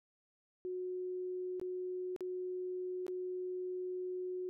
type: tone with dropouts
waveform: sine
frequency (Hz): 365.6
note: F#4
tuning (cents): -21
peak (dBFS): -37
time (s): 0.65-4.49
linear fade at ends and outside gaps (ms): 0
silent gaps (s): 1.598-1.614 / 2.163-2.207 / 3.066-3.081
effects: none